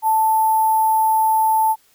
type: tone with sample-and-hold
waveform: sine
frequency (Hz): 880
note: A5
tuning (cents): 0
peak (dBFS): -13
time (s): 0.02-1.76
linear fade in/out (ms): 50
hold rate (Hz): 11025
effects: white hiss -57 dBFS RMS until 1.94 s